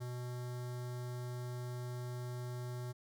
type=tone with notch filter; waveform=square; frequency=123.47 Hz; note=B2; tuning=in tune; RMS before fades=-42 dBFS; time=0-2.93 s; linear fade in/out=20 ms; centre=2600 Hz; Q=1.5; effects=none